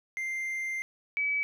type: tone pair in turn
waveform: triangle / sine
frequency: 2093 / 2288 Hz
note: C7 / D7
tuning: 0 / -46 cents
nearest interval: major second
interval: 154 cents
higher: second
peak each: -29 / -26 dBFS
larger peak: second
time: 0.17-0.82 / 1.17-1.43 s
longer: first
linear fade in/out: 0 ms
effects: none